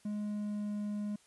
triangle tone with pitch glide, 208.8 to 207.6 Hz, G#3 to G#3, +10 to 0 cents, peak -32 dBFS, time 0.05-1.16 s, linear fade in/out 5 ms, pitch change -10 cents, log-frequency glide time 0.21-0.72 s, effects white hiss -65 dBFS RMS until 1.26 s + resampled to 24000 Hz

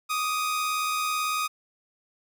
sawtooth tone pair together, 1166.9 / 1245 Hz, D6 / D#6, -11 / +1 cents, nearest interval minor second, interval 112 cents, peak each -32 / -22 dBFS, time 0.09-1.48 s, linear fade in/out 20 ms, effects none

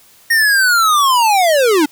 square linear sweep, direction down, 1864.7 to 278.7 Hz, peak -10 dBFS, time 0.3-1.86 s, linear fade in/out 10 ms, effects white hiss -47 dBFS RMS until 1.91 s

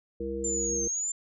harmonic tone, 67 Hz, C2, 42 cents sharp, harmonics 1 / 3 / 5 / 7, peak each -39 / -39 / -36 / -33 dBFS, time 0.2-0.88 s, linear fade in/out 5 ms
sine linear two-way sweep, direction down then up, 7260 to 6272 to 7260 Hz, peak -28 dBFS, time 0.44-1.12 s, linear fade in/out 5 ms, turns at 0.84 s
effects none

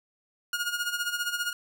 sawtooth tone with tremolo, 1431 Hz, F6, 42 cents sharp, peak -22 dBFS, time 0.53-1.53 s, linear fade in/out 2 ms, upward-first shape sine, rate 15 Hz, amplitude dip 70%, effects none

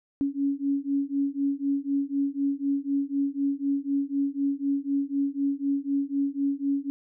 sine beating tone pair, 277.2 / 281.2 Hz, C#4 / C#4, 0 / +25 cents, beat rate 4 Hz, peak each -27 dBFS, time 0.21-6.9 s, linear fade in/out 0 ms, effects none

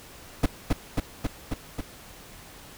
brown noise with echo, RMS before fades -19 dBFS, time 0.43-0.46 s, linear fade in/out 5 ms, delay 270 ms, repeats 5, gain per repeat -2 dB, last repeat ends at 1.81 s, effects pink hiss -47 dBFS RMS until 2.77 s

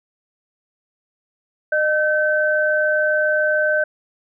sine tone pair together, 610 / 1537.1 Hz, D#5 / G6, -34 / -34 cents, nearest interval octave + major third, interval 1600 cents, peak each -18 dBFS, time 1.72-3.84 s, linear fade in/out 5 ms, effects none

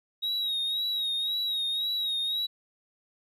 sine tone with vibrato, 3800 Hz, A#7, 33 cents sharp, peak -24 dBFS, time 0.22-2.47 s, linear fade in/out 20 ms, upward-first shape sine, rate 1.9 Hz, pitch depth 54 cents each way, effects tanh soft clip ceiling -26 dBFS + 11-bit

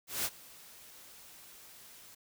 white noise with ADSR envelope, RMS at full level -32 dBFS, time 0.07-2.15 s, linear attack 180 ms, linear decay 44 ms, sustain -22 dB, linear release 9 ms, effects none

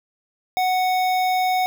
square tone with notch filter, 740 Hz, F#5, in tune, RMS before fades -20 dBFS, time 0.57-1.66 s, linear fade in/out 0 ms, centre 8600 Hz, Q 0.92, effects none

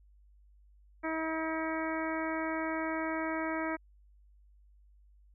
harmonic tone, 320 Hz, D#4, 49 cents sharp, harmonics 1 / 2 / 3 / 4 / 5 / 6 / 7, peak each -35 / -38 / -40 / -41 / -42 / -43 / -43 dBFS, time 1.03-3.77 s, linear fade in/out 20 ms, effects added 50 Hz sine -58 dBFS peak until 5.34 s

